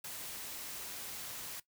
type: noise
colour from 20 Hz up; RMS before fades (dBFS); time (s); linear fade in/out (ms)
white; -44; 0.04-1.6; 5
effects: noise-tail reverb RT60 0.1 s tail -17 dB re dry